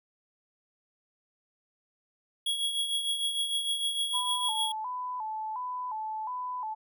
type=tone with tremolo; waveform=square; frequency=3325 Hz; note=G#7; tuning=1 cent sharp; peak=-26 dBFS; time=2.46-4.72 s; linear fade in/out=5 ms; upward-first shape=triangle; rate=6.6 Hz; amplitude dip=60%
type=tone with vibrato; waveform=sine; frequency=932.3 Hz; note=A#5; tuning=in tune; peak=-32 dBFS; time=4.13-6.75 s; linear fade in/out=20 ms; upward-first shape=square; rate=1.4 Hz; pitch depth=120 cents each way
effects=none